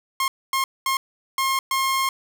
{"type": "tone bursts at uneven times", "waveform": "sawtooth", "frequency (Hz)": 1070, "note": "C6", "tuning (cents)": 38, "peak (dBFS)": -16, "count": 5, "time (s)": [[0.2, 0.28], [0.53, 0.64], [0.86, 0.97], [1.38, 1.59], [1.71, 2.09]], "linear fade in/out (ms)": 2, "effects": []}